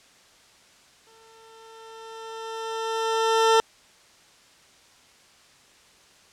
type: tone with exponential growth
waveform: 20% pulse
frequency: 448.8 Hz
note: A4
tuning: 34 cents sharp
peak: -10 dBFS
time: 1.07-3.6 s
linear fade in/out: 0 ms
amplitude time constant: 550 ms
effects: white hiss -55 dBFS RMS until 6.32 s + low-pass 7000 Hz 12 dB/octave